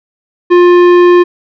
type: tone with tanh clipping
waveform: triangle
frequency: 353.2 Hz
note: F4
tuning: 20 cents sharp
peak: -4 dBFS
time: 0.5-1.24 s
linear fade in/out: 20 ms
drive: 18 dB
effects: none